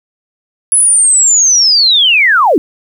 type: linear sweep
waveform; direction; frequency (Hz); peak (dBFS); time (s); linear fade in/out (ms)
sine; down; 10380 to 254.4; -5; 0.72-2.58; 0
effects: 7-bit